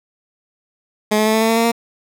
15% pulse tone with pitch steps, 212.7 / 215.4 / 218.2 / 221 / 223.8 / 226.7 / 229.6 / 232.5 Hz, G#3 / A3 / A3 / A3 / A3 / A#3 / A#3 / A#3, +42 / -37 / -14 / +8 / +30 / -48 / -26 / -4 cents, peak -7 dBFS, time 1.11-1.718 s, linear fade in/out 10 ms, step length 76 ms, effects none

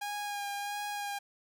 sawtooth tone with vibrato, 816 Hz, G#5, 31 cents flat, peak -31 dBFS, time 0.01-1.19 s, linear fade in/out 10 ms, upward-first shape sine, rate 1.5 Hz, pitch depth 20 cents each way, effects none

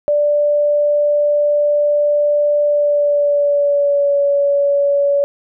sine tone with pitch glide, 587.3 to 567 Hz, D5 to C#5, 0 to +39 cents, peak -11 dBFS, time 0.08-5.24 s, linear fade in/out 0 ms, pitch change -61 cents, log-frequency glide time 2.64-4.17 s, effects none

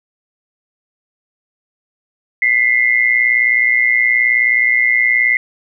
sine tone pair together, 2000 / 2119 Hz, B6 / C7, +21 / +21 cents, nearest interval minor second, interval 100 cents, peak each -13 dBFS, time 2.42-5.37 s, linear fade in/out 2 ms, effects none

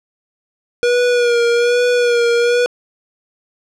square tone with vibrato, 480.5 Hz, B4, 48 cents flat, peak -12 dBFS, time 0.83-2.66 s, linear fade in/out 0 ms, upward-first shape sine, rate 1.2 Hz, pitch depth 35 cents each way, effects low-pass 6000 Hz 12 dB/octave

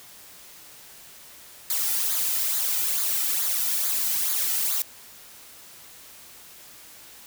blue noise with flanger, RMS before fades -25 dBFS, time 1.7-4.82 s, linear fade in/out 2 ms, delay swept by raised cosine 0.35 to 1.85 ms, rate 2.3 Hz, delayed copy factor -0.6, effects white hiss -47 dBFS RMS until 7.26 s

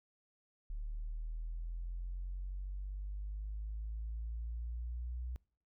sine linear sweep, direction up, 36.71 to 61.74 Hz, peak -37 dBFS, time 0.7-5.36 s, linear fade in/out 0 ms, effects noise-tail reverb RT60 0.5 s tail -25 dB re dry + tanh soft clip ceiling -34 dBFS

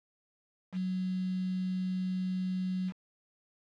sine tone with quantisation, 185 Hz, F#3, in tune, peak -30 dBFS, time 0.72-2.93 s, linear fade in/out 50 ms, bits 8, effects low-pass 4000 Hz 12 dB/octave

